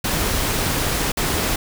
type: noise with dropouts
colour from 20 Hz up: pink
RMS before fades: -21 dBFS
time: 0.04-1.56 s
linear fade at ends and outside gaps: 5 ms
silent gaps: 1.12-1.17 s
effects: none